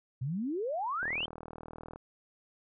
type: exponential sweep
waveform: sine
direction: up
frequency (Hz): 118.9 to 3223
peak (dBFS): -31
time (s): 0.21-1.26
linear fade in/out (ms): 10
type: click train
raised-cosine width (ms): 1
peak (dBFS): -28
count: 38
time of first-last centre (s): 1.03-1.96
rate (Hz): 39.8
effects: none